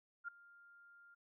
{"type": "tone with ADSR envelope", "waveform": "sine", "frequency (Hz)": 1400, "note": "F6", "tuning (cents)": 4, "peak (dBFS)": -39, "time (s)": [0.24, 1.15], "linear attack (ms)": 41, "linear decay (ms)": 6, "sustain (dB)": -21, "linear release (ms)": 13, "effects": []}